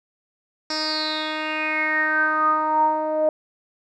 10% pulse tone with low-pass filter sweep, 310 Hz, D#4, 6 cents flat, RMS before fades -22 dBFS, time 0.7-3.29 s, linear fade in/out 2 ms, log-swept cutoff 5500 to 630 Hz, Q 9.2, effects none

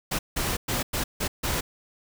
pink noise bursts at uneven times, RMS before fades -27 dBFS, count 6, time 0.11-0.19 / 0.36-0.57 / 0.68-0.83 / 0.93-1.04 / 1.2-1.28 / 1.43-1.61 s, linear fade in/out 10 ms, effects none

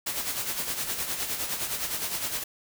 white noise with tremolo, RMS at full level -29 dBFS, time 0.06-2.44 s, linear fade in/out 10 ms, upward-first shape sine, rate 9.7 Hz, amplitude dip 55%, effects none

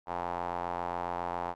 square tone with band-pass filter, 43.65 Hz, F1, in tune, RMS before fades -35 dBFS, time 0.06-1.55 s, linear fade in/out 50 ms, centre 860 Hz, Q 3.4, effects none

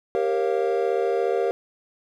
triangle chord, G half-diminished seventh, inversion none, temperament equal with one note detuned, 392 / 466.2 / 543 / 698.5 Hz, G4 / Bb4 / Db5 / F5, 0 / 0 / -36 / 0 cents, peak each -23 / -22 / -26 / -27 dBFS, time 0.15-1.51 s, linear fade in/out 0 ms, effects none

